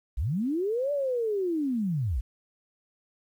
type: linear two-way sweep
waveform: sine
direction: up then down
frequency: 45.53 to 587.3 to 46.12 Hz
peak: -25 dBFS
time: 0.17-2.21 s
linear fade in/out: 10 ms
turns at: 0.92 s
effects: 10-bit